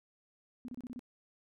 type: tone bursts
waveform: sine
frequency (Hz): 246.9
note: B3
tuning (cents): 0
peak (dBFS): -40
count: 6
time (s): 0.65-0.993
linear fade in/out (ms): 0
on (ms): 33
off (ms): 29
effects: none